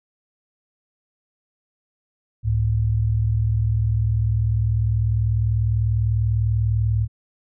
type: tone pair together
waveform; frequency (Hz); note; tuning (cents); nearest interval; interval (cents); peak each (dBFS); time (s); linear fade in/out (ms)
sine; 68.3 / 108.42; C#2 / A2; -25 / -25; minor sixth; 800; -23 / -18; 2.43-7.08; 50
effects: none